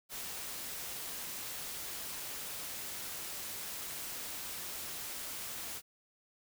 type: noise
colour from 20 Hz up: white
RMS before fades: -42 dBFS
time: 0.09-5.82 s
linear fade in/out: 50 ms
effects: none